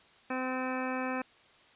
harmonic tone, 257.4 Hz, C4, 28 cents flat, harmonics 1 / 2 / 3 / 4 / 5 / 6 / 7 / 9 / 10, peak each -35 / -38 / -40 / -41 / -42 / -43 / -43 / -45 / -45 dBFS, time 0.3-1.22 s, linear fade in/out 5 ms, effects white hiss -60 dBFS RMS until 1.75 s + resampled to 8000 Hz

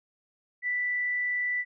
sine tone with frequency modulation, 1975.5 Hz, B6, in tune, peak -26 dBFS, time 0.62-1.65 s, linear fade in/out 50 ms, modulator 42.7 Hz, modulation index 0.22, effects none

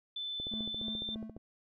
sine tone with pitch glide, 3520 to 3567 Hz, A7 to A7, 0 to +23 cents, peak -36 dBFS, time 0.16-1.15 s, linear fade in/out 5 ms, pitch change +23 cents, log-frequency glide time 0.71-0.94 s
click train, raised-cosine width 2 ms, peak -31 dBFS, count 15, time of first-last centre 0.4-1.366 s, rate 14.5 Hz
triangle tone with tremolo, 219.7 Hz, A3, 2 cents flat, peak -36 dBFS, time 0.51-1.38 s, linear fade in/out 5 ms, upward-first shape sine, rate 3.3 Hz, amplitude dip 85%
effects none

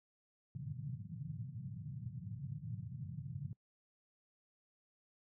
pink band-pass noise, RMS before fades -45 dBFS, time 0.55-3.53 s, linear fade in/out 2 ms, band 100 to 170 Hz, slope 48 dB/octave, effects noise-tail reverb RT60 0.1 s tail -24 dB re dry

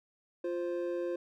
triangle tone pair together, 349.1 / 523 Hz, F4 / C5, -1 / -1 cents, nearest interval perfect fifth, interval 700 cents, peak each -32 / -34 dBFS, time 0.44-1.16 s, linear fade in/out 5 ms, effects none

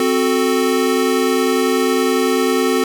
square chord, F# diminished, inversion second, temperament equal, 261.6 / 370 / 440 Hz, C4 / F#4 / A4, 0 / 0 / 0 cents, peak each -19 dBFS, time 0-2.84 s, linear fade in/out 2 ms, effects none

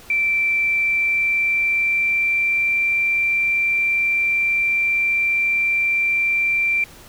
sine tone with pitch glide, 2339 to 2355 Hz, D7 to D7, -8 to +4 cents, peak -16 dBFS, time 0.1-6.84 s, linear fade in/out 2 ms, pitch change +12 cents, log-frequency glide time 0.7-2.86 s, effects pink hiss -44 dBFS RMS until 7.08 s

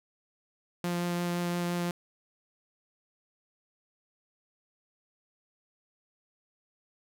sawtooth tone with vibrato, 174.61 Hz, F3, in tune, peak -25 dBFS, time 0.84-1.91 s, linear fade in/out 2 ms, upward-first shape triangle, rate 5.8 Hz, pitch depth 10 cents each way, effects none

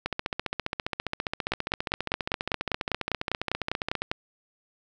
two click trains, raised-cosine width 0.3 ms, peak -12 / -10 dBFS, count 60 / 14, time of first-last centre 0.06-4.02 / 1.52-4.115 s, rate 14.9 / 5.01 Hz, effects none

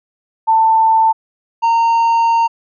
sine / triangle tone pair in turn, 891 / 920.8 Hz, A5 / A#5, +22 / -22 cents, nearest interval minor second, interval 56 cents, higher second, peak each -8 dBFS, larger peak neither, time 0.47-1.13 / 1.62-2.48 s, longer second, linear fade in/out 20 ms, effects resampled to 16000 Hz

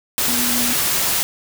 sine tone in noise, 242.8 Hz, B3, 29 cents flat, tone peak -24 dBFS, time 0.28-0.73 s, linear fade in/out 0 ms, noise white, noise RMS -19 dBFS, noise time 0.18-1.23 s, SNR -8 dB, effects none

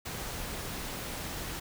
pink noise, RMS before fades -38 dBFS, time 0.05-1.6 s, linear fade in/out 10 ms, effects none

